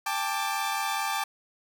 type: chord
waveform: sawtooth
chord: G suspended second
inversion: none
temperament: equal with one note detuned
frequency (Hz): 795.4 / 880 / 1174.7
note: G5 / A5 / D6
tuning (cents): +25 / 0 / 0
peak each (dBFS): -28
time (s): 0.06-1.24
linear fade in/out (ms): 5
effects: none